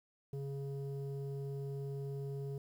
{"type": "tone with low-pass filter", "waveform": "square", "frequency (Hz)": 138.59, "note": "C#3", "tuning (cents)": 0, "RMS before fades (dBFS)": -41, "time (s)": [0.33, 2.58], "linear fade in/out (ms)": 2, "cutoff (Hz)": 400, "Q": 1.9, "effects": ["11-bit"]}